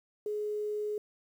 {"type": "tone with quantisation", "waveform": "sine", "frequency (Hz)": 420.4, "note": "G#4", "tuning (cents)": 21, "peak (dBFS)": -31, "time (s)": [0.26, 0.98], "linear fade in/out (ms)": 2, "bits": 10, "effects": []}